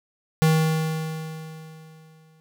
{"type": "tone with exponential decay", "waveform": "square", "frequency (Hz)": 158.7, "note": "D#3", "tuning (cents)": 35, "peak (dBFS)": -15, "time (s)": [0.42, 2.4], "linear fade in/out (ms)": 0, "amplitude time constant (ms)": 430, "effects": []}